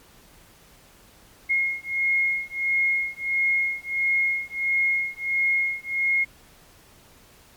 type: beating tone pair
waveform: sine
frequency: 2151 / 2152.5 Hz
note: C7 / C7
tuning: +47 / +49 cents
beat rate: 1.5 Hz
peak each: -24 dBFS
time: 1.49-6.25 s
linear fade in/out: 20 ms
effects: pink hiss -53 dBFS RMS until 7.56 s + MP3 96 kbps